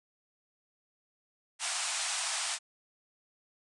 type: band-pass noise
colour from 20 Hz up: white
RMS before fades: -34 dBFS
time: 1.59-2.59 s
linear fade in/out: 50 ms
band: 640 to 9600 Hz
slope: 96 dB/octave
effects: none